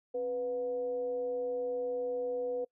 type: tone with frequency modulation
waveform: sine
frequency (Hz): 493.9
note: B4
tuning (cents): 0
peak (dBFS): -31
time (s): 0.14-2.65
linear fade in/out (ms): 10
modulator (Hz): 225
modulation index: 0.3
effects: noise-tail reverb RT60 0.1 s tail -25 dB re dry